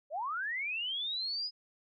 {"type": "linear sweep", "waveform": "sine", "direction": "up", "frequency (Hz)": [548, 5050], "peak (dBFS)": -33, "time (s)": [0.1, 1.51], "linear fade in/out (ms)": 50, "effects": []}